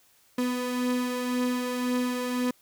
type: beating tone pair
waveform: 35% pulse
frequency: 248.4 / 250.3 Hz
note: B3 / B3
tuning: +10 / +23 cents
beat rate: 1.9 Hz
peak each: -25 / -32 dBFS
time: 0.38-2.51 s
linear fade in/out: 5 ms
effects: white hiss -62 dBFS RMS until 2.61 s